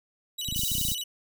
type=tone with vibrato; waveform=sawtooth; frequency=3382 Hz; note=G#7; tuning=31 cents sharp; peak=-28 dBFS; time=0.38-1.04 s; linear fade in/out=10 ms; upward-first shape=square; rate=15 Hz; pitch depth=230 cents each way
type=clicks; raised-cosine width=5 ms; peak=-23 dBFS; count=12; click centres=0.487 / 0.525 / 0.562 / 0.593 / 0.635 / 0.717 / 0.752 / 0.783 / 0.813 / 0.851 / 0.886 / 0.918 s
type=high-pass noise; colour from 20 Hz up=white; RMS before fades=-30 dBFS; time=0.55-0.95 s; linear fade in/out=20 ms; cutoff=4900 Hz; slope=24 dB/octave
effects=none